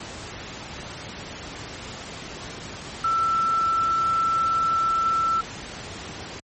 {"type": "tone in noise", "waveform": "sine", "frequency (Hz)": 1334, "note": "E6", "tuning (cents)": 20, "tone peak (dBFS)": -19, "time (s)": [3.04, 5.41], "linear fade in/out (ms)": 5, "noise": "pink", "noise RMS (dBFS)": -36, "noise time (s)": [0, 6.4], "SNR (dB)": 14, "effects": ["high-pass 60 Hz 12 dB/octave", "MP3 32 kbps"]}